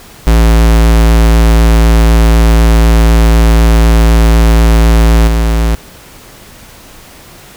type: tone with level steps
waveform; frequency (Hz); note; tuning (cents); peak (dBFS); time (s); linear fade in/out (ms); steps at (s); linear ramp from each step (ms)
square; 56; A1; +31; -4 / -8; 0.27-5.75; 0; 5.27; 10
effects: pink hiss -35 dBFS RMS until 7.56 s